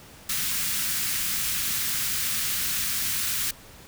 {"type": "band-stop noise", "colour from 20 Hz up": "white", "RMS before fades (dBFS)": -27, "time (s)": [0.29, 3.51], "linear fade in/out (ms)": 5, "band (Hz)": [240, 1300], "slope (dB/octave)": 24, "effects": ["pink hiss -48 dBFS RMS until 3.87 s"]}